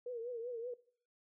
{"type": "tone with vibrato", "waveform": "sine", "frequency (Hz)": 475.4, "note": "A#4", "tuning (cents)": 34, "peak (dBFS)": -39, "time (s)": [0.06, 0.74], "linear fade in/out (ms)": 5, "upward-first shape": "triangle", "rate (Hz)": 5.2, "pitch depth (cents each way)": 110, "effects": ["noise-tail reverb RT60 0.5 s tail -19 dB re dry"]}